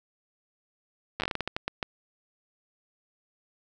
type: slowing click train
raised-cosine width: 0.3 ms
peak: -13 dBFS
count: 13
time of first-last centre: 1.2-1.828 s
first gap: 9 ms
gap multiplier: 1.29
effects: none